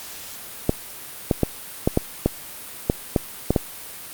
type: clicks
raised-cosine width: 2 ms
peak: -3 dBFS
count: 10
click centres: 0.694 / 1.312 / 1.433 / 1.875 / 1.974 / 2.26 / 2.899 / 3.162 / 3.506 / 3.562 s
effects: white hiss -37 dBFS RMS until 4.13 s + Opus 48 kbps